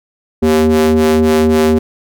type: ring-modulated tone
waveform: square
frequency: 77.78 Hz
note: D#2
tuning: in tune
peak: -6 dBFS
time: 0.42-1.79 s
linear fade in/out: 10 ms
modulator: 313 Hz
effects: none